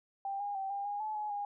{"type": "tone with pitch steps", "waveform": "sine", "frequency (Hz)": [788, 814, 775, 801, 818, 861, 844, 816], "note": ["G5", "G#5", "G5", "G5", "G#5", "A5", "G#5", "G#5"], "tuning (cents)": [9, -35, -20, 37, -26, -38, 28, -31], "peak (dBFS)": -34, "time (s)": [0.25, 1.45], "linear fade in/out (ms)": 2, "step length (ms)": 150, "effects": []}